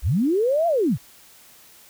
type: linear two-way sweep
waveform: sine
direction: up then down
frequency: 41.2 to 698.5 to 84.1 Hz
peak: -17 dBFS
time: 0.02-0.98 s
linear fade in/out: 50 ms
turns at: 0.67 s
effects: white hiss -50 dBFS RMS until 1.89 s